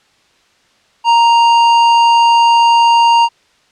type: tone with tanh clipping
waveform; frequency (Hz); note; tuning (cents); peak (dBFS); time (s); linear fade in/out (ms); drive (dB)
sine; 932.3; A#5; 0; -8; 1.04-3.29; 50; 16
effects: white hiss -53 dBFS RMS until 3.71 s + low-pass 5000 Hz 12 dB/octave